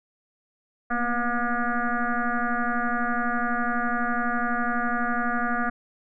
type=tone with frequency modulation; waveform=sine; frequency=717 Hz; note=F5; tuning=45 cents sharp; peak=-22 dBFS; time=0.9-5.7 s; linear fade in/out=10 ms; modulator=241 Hz; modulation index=3.9; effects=none